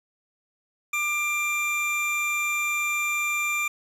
square tone pair together, 1195 / 2373 Hz, D6 / D7, +30 / +17 cents, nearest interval octave, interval 1187 cents, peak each -32 / -25 dBFS, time 0.93-3.68 s, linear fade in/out 5 ms, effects low-pass 11000 Hz 12 dB/octave + 9-bit

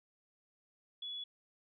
sine tone, 3400 Hz, G#7, 40 cents sharp, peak -40 dBFS, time 1.02-1.24 s, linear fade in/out 5 ms, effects none

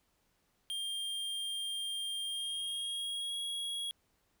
square tone with pitch glide, 3200 to 3313 Hz, G7 to G#7, +35 to -5 cents, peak -36 dBFS, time 0.7-3.91 s, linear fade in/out 0 ms, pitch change +60 cents, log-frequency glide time 2.23-3.38 s, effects pink hiss -75 dBFS RMS until 4.4 s

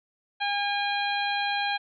harmonic tone, 811 Hz, G#5, 41 cents flat, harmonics 1 / 2 / 3 / 4 / 5, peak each -28 / -31 / -33 / -34 / -35 dBFS, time 0.4-1.78 s, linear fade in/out 20 ms, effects none

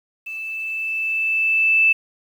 sine tone with level ramp, 2637 Hz, E7, in tune, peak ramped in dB -28 to -11 dBFS, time 0.26-1.93 s, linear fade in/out 10 ms, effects 8-bit

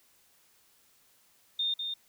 sine tone with echo, 3643 Hz, A#7, 41 cents flat, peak -27 dBFS, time 1.59-1.74 s, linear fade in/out 5 ms, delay 200 ms, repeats 1, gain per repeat -5 dB, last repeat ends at 1.94 s, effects white hiss -65 dBFS RMS until 2.08 s

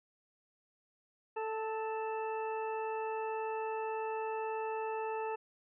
harmonic tone with a mistuned harmonic, 440.9 Hz, A4, 4 cents sharp, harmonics 1 / 2 / 3 / 4 / 6, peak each -37 / -38 / -48 / -51 / -49 dBFS, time 1.36-5.36 s, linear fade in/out 10 ms, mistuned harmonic 3, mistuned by -23 cents, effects none

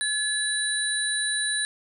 sine tone cluster, 1709 / 3943 / 9230 Hz, G#6 / B7 / D9, +49 / -4 / -31 cents, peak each -28 dBFS, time 0.01-1.65 s, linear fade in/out 0 ms, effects none

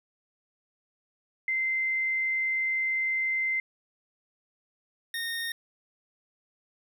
sine / 25% pulse tone pair in turn, 2077 / 1845.9 Hz, C7 / A#6, -13 / -18 cents, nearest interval major second, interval 205 cents, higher first, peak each -25 / -27 dBFS, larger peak first, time 1.48-3.6 / 5.14-5.52 s, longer first, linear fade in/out 2 ms, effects 11-bit

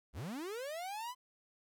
45% pulse linear sweep, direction up, 46.17 to 1027 Hz, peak -40 dBFS, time 0.13-1.15 s, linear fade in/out 50 ms, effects 13-bit

